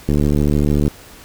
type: click train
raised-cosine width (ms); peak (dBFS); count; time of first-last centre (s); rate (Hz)
3; -4; 59; 0.09-0.879; 73.5
effects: pink hiss -41 dBFS RMS until 1.24 s